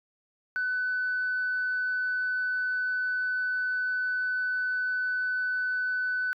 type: tone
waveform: sine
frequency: 1501 Hz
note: F#6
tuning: 24 cents sharp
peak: -25 dBFS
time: 0.56-6.33 s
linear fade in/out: 0 ms
effects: tanh soft clip ceiling -22 dBFS